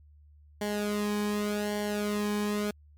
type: tone with flanger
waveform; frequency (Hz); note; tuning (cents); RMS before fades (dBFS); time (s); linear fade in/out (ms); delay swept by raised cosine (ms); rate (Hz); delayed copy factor
sawtooth; 207.7; G#3; 0; -30; 0.61-2.71; 5; 0.78 to 1.48; 0.86; -0.75
effects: added 74 Hz sine -53 dBFS peak until 2.97 s + MP3 96 kbps